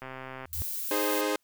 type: click train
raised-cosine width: 0.5 ms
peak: -25 dBFS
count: 58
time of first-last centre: 0.02-0.455 s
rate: 131 Hz
type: tone with exponential growth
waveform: sine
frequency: 80.8 Hz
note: E2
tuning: 34 cents flat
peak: -28 dBFS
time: 0.42-0.62 s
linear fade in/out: 0 ms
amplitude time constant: 42 ms
type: noise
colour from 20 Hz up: violet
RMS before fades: -34 dBFS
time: 0.53-1.21 s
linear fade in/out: 0 ms
type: chord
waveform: sawtooth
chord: Ab major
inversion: second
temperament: equal with one note detuned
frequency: 309.5 / 415.3 / 523.3 Hz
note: Eb4 / Ab4 / C5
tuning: -9 / 0 / 0 cents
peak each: -27 dBFS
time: 0.91-1.36 s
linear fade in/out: 2 ms
effects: white hiss -73 dBFS RMS until 1.43 s